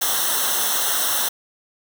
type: noise with comb filter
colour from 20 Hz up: white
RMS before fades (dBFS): -21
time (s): 0.01-1.29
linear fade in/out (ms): 10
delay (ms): 0.42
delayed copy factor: -0.9
effects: none